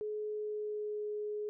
sine tone with pitch glide, 424.2 to 419.8 Hz, G#4 to G#4, +37 to +19 cents, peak -35 dBFS, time 0.01-1.49 s, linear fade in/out 0 ms, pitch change -18 cents, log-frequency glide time 0.29-1.06 s, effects none

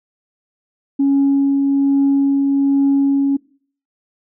sine tone with tremolo, 277.2 Hz, C#4, in tune, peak -9 dBFS, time 0.99-3.37 s, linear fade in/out 10 ms, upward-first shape triangle, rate 1.2 Hz, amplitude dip 30%, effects noise-tail reverb RT60 0.5 s tail -23 dB re dry + tanh soft clip ceiling -8 dBFS

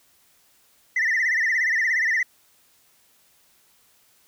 sine tone with vibrato, 1906 Hz, A#6, 38 cents sharp, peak -17 dBFS, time 0.96-2.23 s, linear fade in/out 5 ms, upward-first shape sine, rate 17 Hz, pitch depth 130 cents each way, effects tanh soft clip ceiling -17 dBFS + white hiss -60 dBFS RMS until 4.27 s

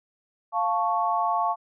sine chord, F augmented, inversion none, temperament equal, 698.5 / 880 / 1108.7 Hz, F5 / A5 / C#6, 0 / 0 / 0 cents, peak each -26 dBFS, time 0.52-1.56 s, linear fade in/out 50 ms, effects none

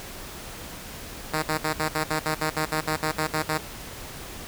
5% pulse tone bursts, 155.56 Hz, D#3, in tune, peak -12 dBFS, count 15, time 1.33-3.581 s, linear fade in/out 10 ms, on 95 ms, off 59 ms, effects pink hiss -39 dBFS RMS until 4.47 s

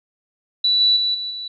sine tone with level steps, 3951 Hz, B7, in tune, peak -14 / -12 / -17 / -24 / -27 dBFS, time 0.64-1.48 s, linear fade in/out 5 ms, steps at 0.8 / 0.96 / 1.14 / 1.3 s, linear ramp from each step 10 ms, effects none

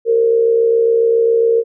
sine tone with amplitude modulation, 460 Hz, A#4, 23 cents flat, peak -7 dBFS, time 0.05-1.64 s, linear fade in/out 50 ms, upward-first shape sine, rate 67.3 Hz, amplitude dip 55%, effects none

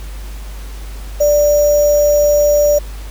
sine tone with sample-and-hold, 587.3 Hz, D5, in tune, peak -8 dBFS, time 1.2-2.79 s, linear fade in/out 10 ms, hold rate 6300 Hz, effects added 50 Hz sine -25 dBFS peak until 3.1 s + pink hiss -38 dBFS RMS until 3.1 s

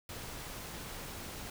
pink noise, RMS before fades -44 dBFS, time 0.09-1.5 s, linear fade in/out 2 ms, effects none

